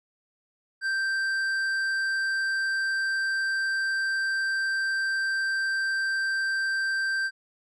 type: tone with tanh clipping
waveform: sine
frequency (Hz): 1568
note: G6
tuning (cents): 0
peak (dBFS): -26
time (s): 0.81-7.31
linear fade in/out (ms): 50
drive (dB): 9
effects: none